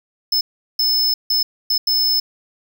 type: tone bursts at uneven times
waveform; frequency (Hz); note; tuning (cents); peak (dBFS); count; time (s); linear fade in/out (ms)
square; 5230; E8; -15; -15; 5; 0.32-0.41 / 0.79-1.14 / 1.3-1.43 / 1.7-1.78 / 1.87-2.2; 5
effects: none

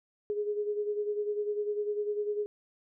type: beating tone pair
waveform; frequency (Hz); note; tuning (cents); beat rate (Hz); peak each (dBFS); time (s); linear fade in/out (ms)
sine; 415.3 / 425.3; G#4 / G#4; 0 / +41; 10; -30 / -37; 0.3-2.46; 0
effects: none

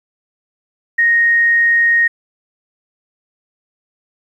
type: tone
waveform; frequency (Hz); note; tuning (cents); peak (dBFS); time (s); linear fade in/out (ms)
sine; 1864.7; A#6; 0; -9; 0.98-2.08; 10
effects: 8-bit

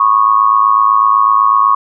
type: tone with amplitude modulation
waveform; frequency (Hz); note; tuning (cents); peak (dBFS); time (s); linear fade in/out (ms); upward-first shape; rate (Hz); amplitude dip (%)
sine; 1105; C#6; -6; -3; 0-1.75; 5; sine; 108; 80
effects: none

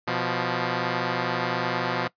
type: tone pair together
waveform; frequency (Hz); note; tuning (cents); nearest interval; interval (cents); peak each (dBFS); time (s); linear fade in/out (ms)
5% pulse; 124.1 / 175.5; B2 / F3; +9 / +9; tritone; 600; -16 / -16; 0.07-2.08; 10
effects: noise-tail reverb RT60 0.1 s tail -20 dB re dry + resampled to 11025 Hz

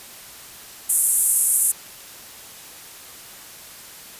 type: band-pass noise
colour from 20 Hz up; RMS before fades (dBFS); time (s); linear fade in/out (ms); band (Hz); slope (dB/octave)
pink; -19; 0.89-1.72; 10; 8300 to 12000; 48
effects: white hiss -41 dBFS RMS until 4.19 s + resampled to 32000 Hz

